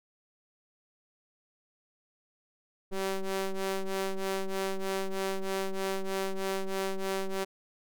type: ring-modulated tone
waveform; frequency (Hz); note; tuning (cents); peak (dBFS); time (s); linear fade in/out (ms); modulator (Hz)
sawtooth; 192.6; G3; -30; -23; 2.91-7.45; 20; 191
effects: none